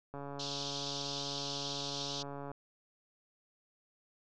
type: click train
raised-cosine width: 1 ms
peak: -30 dBFS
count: 336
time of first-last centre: 0.14-2.516 s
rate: 141 Hz
type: band-pass noise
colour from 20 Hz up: pink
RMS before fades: -41 dBFS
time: 0.39-2.23 s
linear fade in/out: 10 ms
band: 3200 to 5800 Hz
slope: 48 dB/octave
effects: none